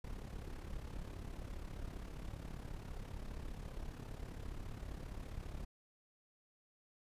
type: noise with amplitude modulation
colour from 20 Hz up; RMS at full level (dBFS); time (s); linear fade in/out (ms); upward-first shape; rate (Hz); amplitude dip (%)
brown; -43; 0.04-5.65; 5; sine; 34.9; 65
effects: resampled to 32000 Hz